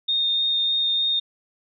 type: tone with vibrato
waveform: sine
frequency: 3670 Hz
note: A#7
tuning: 28 cents flat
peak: -19 dBFS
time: 0.08-1.2 s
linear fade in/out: 10 ms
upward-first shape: sine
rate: 3.3 Hz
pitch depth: 9 cents each way
effects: none